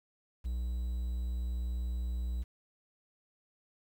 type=tone with quantisation; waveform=triangle; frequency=60.4 Hz; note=B1; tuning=38 cents flat; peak=-30 dBFS; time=0.44-2.44 s; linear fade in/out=20 ms; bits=10; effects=none